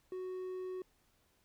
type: tone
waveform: triangle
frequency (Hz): 370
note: F#4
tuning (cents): 0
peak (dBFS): -37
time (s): 0.12-0.82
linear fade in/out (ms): 2
effects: pink hiss -73 dBFS RMS until 1.44 s